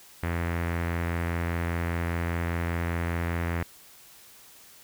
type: tone with low-pass filter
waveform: sawtooth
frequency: 85 Hz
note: F2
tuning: 46 cents flat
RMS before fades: -29 dBFS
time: 0.23-3.63 s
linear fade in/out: 0 ms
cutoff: 2000 Hz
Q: 2.7
effects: white hiss -52 dBFS RMS until 4.83 s